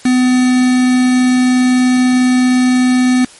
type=tone with quantisation; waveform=triangle; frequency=252.2 Hz; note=B3; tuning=36 cents sharp; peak=-6 dBFS; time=0.05-3.25 s; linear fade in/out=5 ms; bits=3; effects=white hiss -39 dBFS RMS until 3.39 s + MP3 48 kbps